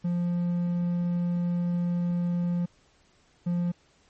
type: tone pair in turn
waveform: triangle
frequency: 174.61 / 174.61 Hz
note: F3 / F3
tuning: 0 / 0 cents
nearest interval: unison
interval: 0 cents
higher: neither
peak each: -22 dBFS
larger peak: neither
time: 0.04-2.66 / 3.46-3.72 s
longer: first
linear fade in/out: 10 ms
effects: pink hiss -63 dBFS RMS until 4.09 s + MP3 32 kbps